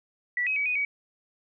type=tone with pitch steps; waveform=sine; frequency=1956 / 2542 / 2276 / 2485 / 2266 Hz; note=B6 / D#7 / C#7 / D#7 / C#7; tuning=-17 / +36 / +45 / -3 / +37 cents; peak=-24 dBFS; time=0.37-0.85 s; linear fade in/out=2 ms; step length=96 ms; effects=none